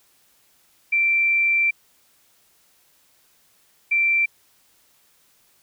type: tone pair in turn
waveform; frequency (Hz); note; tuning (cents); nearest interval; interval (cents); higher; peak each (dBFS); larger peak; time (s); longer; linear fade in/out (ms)
sine; 2349 / 2349; D7 / D7; 0 / 0; unison; 0; neither; -16; neither; 0.92-1.71 / 3.91-4.26; first; 10
effects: white hiss -60 dBFS RMS until 5.62 s